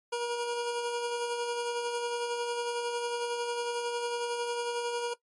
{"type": "tone with tremolo", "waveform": "25% pulse", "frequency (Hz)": 476.7, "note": "A#4", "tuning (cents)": 39, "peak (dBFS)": -25, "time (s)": [0.12, 5.14], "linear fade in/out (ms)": 10, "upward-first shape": "sine", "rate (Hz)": 11, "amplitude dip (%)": 35, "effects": ["noise-tail reverb RT60 0.1 s tail -18 dB re dry", "MP3 48 kbps"]}